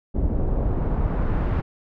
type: noise with low-pass filter sweep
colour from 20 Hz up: brown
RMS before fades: -22 dBFS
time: 0.14-1.62 s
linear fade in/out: 20 ms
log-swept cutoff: 520 to 1800 Hz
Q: 0.97
effects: none